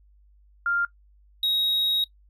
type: tone pair in turn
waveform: sine / triangle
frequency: 1396.9 / 3789 Hz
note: F6 / A#7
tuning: 0 / +27 cents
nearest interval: octave + perfect fourth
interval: 1727 cents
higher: second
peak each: -21 / -20 dBFS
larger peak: second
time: 0.66-0.85 / 1.43-2.04 s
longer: second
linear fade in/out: 2 ms
effects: noise-tail reverb RT60 0.1 s tail -18 dB re dry + added 50 Hz sine -54 dBFS peak until 2.29 s